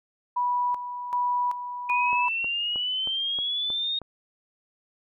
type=tone with tremolo; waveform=sine; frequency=980 Hz; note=B5; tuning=14 cents flat; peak=-22 dBFS; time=0.36-2.29 s; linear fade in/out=10 ms; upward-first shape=square; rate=1.3 Hz; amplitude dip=65%
type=exponential sweep; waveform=sine; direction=up; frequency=2457 to 3729 Hz; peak=-25 dBFS; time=1.89-3.99 s; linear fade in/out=5 ms
type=click train; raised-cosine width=1 ms; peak=-26 dBFS; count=7; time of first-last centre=2.13-4.017 s; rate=3.18 Hz
effects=none